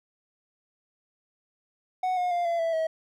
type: tone with pitch steps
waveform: triangle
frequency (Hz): 740 / 719.3 / 699.3 / 679.8 / 660.8 / 642.3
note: F#5 / F#5 / F5 / F5 / E5 / E5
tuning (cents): 0 / -49 / +2 / -47 / +4 / -45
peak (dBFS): -22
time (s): 2.03-2.87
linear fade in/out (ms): 5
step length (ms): 140
effects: none